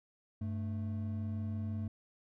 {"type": "tone pair together", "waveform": "triangle", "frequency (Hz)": [98, 220], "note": ["G2", "A3"], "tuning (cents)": [0, 0], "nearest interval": "octave + major second", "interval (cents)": 1400, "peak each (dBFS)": [-34, -38], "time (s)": [0.41, 1.88], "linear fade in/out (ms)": 5, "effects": []}